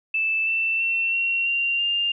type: tone with pitch steps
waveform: sine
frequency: 2637 / 2669 / 2702 / 2735 / 2768 / 2802 Hz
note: E7 / E7 / E7 / F7 / F7 / F7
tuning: 0 / +21 / +42 / -37 / -16 / +5 cents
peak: -20 dBFS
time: 0.14-2.12 s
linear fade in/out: 5 ms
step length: 330 ms
effects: none